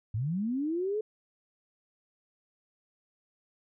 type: linear sweep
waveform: sine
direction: up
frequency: 98 to 440 Hz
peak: -28 dBFS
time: 0.14-1.01 s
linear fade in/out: 5 ms
effects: none